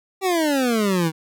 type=exponential sweep; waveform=25% pulse; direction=down; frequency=392 to 155.56 Hz; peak=-14 dBFS; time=0.21-1.12 s; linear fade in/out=50 ms; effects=none